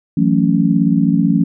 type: chord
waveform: sine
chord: F# minor seventh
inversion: third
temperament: just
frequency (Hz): 166.5 / 185 / 222 / 277.5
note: E3 / F#3 / A3 / C#4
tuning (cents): +18 / 0 / +16 / +2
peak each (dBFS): -16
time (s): 0.17-1.44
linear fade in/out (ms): 5
effects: none